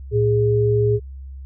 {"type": "tone pair together", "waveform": "sine", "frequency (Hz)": [113.28, 413.6], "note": ["A#2", "G#4"], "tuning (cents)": [-49, -7], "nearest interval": "octave + minor seventh", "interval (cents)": 2242, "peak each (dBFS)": -17, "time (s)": [0.11, 1], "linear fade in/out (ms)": 50, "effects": ["added 67 Hz sine -32 dBFS peak until 1.45 s"]}